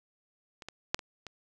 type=clicks; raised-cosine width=0.2 ms; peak=-28 / -23 / -8 / -25 / -25 dBFS; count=5; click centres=0.622 / 0.686 / 0.945 / 0.992 / 1.267 s; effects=none